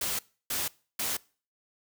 white noise bursts, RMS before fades -31 dBFS, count 3, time 0.01-1.17 s, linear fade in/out 5 ms, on 180 ms, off 310 ms, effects noise-tail reverb RT60 0.4 s tail -23 dB re dry

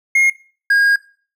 triangle tone pair in turn, 2144 / 1629.5 Hz, C7 / G#6, +42 / -33 cents, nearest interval perfect fourth, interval 475 cents, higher first, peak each -8 dBFS, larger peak neither, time 0.15-0.3 / 0.7-0.96 s, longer second, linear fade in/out 5 ms, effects noise-tail reverb RT60 0.4 s tail -19 dB re dry

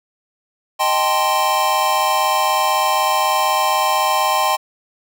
square chord, A half-diminished seventh, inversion second, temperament equal, 622.3 / 784 / 880 / 1046.5 Hz, Eb5 / G5 / A5 / C6, 0 / 0 / 0 / 0 cents, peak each -24 / -20 / -23 / -19 dBFS, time 0.79-4.57 s, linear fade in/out 20 ms, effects none

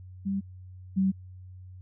sine tone pair in turn, 196 / 191.3 Hz, G3 / G3, 0 / -42 cents, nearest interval unison, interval 42 cents, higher first, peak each -26 / -21 dBFS, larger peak second, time 0.25-0.41 / 0.96-1.12 s, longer neither, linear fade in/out 20 ms, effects added 92 Hz sine -43 dBFS peak until 1.81 s

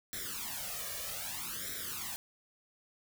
white noise with flanger, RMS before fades -40 dBFS, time 0.13-2.16 s, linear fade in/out 0 ms, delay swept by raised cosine 0.53 to 1.73 ms, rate 0.63 Hz, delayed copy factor +1, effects none

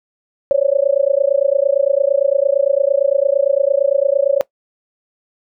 sine tone with amplitude modulation, 557 Hz, C#5, 8 cents sharp, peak -7 dBFS, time 0.51-4.41 s, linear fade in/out 0 ms, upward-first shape sine, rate 28.8 Hz, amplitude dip 100%, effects noise-tail reverb RT60 0.1 s tail -20 dB re dry

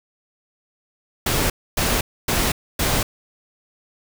pink noise bursts, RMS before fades -20 dBFS, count 4, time 1.26-3.03 s, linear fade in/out 5 ms, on 240 ms, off 270 ms, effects none

